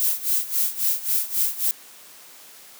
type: noise with tremolo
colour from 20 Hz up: violet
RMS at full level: -20 dBFS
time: 0-1.71 s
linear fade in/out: 0 ms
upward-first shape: sine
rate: 3.7 Hz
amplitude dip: 85%
effects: white hiss -46 dBFS RMS until 2.79 s + high-pass 200 Hz 12 dB/octave